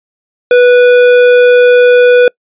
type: tone with hard clipping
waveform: sine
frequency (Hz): 491.7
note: B4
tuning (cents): -8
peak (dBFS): -4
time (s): 0.51-2.28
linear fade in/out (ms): 2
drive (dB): 12
effects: noise-tail reverb RT60 0.1 s tail -26 dB re dry + resampled to 8000 Hz